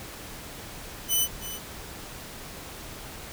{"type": "tone with echo", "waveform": "5% pulse", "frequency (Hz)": 3004, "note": "F#7", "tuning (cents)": 26, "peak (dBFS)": -13, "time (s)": [1.08, 1.28], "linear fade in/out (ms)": 50, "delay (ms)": 320, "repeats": 1, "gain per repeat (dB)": -13, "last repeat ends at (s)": 1.6, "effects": ["pink hiss -41 dBFS RMS until 3.32 s"]}